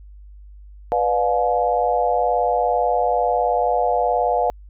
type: chord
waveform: sine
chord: B diminished seventh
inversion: none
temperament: just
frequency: 493.9 / 592.7 / 711.2 / 853.4 Hz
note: B4 / D5 / F5 / Ab5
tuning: 0 / +16 / +31 / +47 cents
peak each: -22 / -24 / -19 / -24 dBFS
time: 0.92-4.5 s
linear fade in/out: 0 ms
effects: added 50 Hz sine -39 dBFS peak until 4.69 s